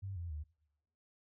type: tone with pitch steps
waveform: sine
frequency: 97.4 / 85.78 / 75.54 Hz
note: G2 / F2 / D2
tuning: -11 / -31 / +49 cents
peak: -39 dBFS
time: 0.02-0.44 s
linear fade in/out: 20 ms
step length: 140 ms
effects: noise-tail reverb RT60 1.0 s tail -26 dB re dry